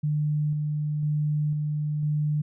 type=tone with tremolo; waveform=sine; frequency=150 Hz; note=D3; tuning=37 cents sharp; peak=-22 dBFS; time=0.03-2.42 s; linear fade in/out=10 ms; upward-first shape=square; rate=1 Hz; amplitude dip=25%; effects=none

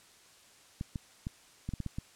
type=clicks; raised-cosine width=5 ms; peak=-23 dBFS; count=8; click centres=0.811 / 0.958 / 1.269 / 1.69 / 1.737 / 1.803 / 1.863 / 1.985 s; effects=white hiss -59 dBFS RMS until 2.15 s + low-pass 9000 Hz 12 dB/octave

